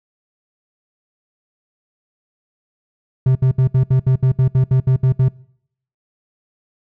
triangle tone bursts, 130.1 Hz, C3, 9 cents flat, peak -8 dBFS, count 13, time 3.26-5.285 s, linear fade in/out 5 ms, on 93 ms, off 68 ms, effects noise-tail reverb RT60 0.7 s tail -24 dB re dry

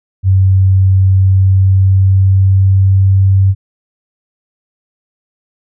sine tone with pitch glide, 95.2 to 96.53 Hz, F#2 to G2, +50 to -26 cents, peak -5 dBFS, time 0.23-3.55 s, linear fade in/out 50 ms, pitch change +24 cents, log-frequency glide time 1.05-3.26 s, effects none

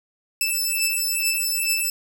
10% pulse beating tone pair, 2637 / 2639.3 Hz, E7 / E7, 0 / +1 cents, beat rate 2.3 Hz, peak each -15 dBFS, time 0.41-1.9 s, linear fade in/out 2 ms, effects none

